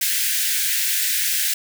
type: high-pass noise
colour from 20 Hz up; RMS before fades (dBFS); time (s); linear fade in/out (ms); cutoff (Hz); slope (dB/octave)
white; -21; 0.01-1.54; 5; 1500; 96
effects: none